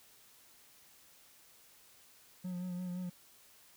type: tone with vibrato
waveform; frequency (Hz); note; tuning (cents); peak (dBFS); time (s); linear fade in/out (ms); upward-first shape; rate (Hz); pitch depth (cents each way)
triangle; 180; F#3; -47; -35; 2.44-3.1; 10; sine; 5.8; 31
effects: white hiss -62 dBFS RMS until 3.76 s